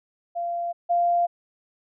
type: tone pair in turn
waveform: sine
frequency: 690 / 694.8 Hz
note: F5 / F5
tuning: -21 / -9 cents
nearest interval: unison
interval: 12 cents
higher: second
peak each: -25 / -18 dBFS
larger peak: second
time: 0.35-0.73 / 0.89-1.27 s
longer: neither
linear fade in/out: 20 ms
effects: none